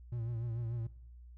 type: tone with vibrato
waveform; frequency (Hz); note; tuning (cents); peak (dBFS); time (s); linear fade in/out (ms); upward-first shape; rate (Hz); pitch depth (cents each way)
triangle; 116.54; A#2; 0; -33; 0.12-0.87; 5; triangle; 6.8; 75
effects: noise-tail reverb RT60 0.8 s tail -20 dB re dry + added 60 Hz sine -50 dBFS peak until 1.37 s